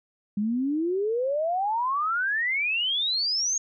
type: exponential sweep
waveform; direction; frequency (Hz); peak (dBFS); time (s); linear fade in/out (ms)
sine; up; 199.9 to 6645; -23; 0.37-3.58; 5
effects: none